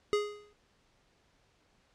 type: tone with exponential decay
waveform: square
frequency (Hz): 415.3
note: G#4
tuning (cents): 0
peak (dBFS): -24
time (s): 0.13-0.53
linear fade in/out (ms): 0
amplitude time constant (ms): 85
effects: pink hiss -69 dBFS RMS until 1.94 s + low-pass 6000 Hz 12 dB/octave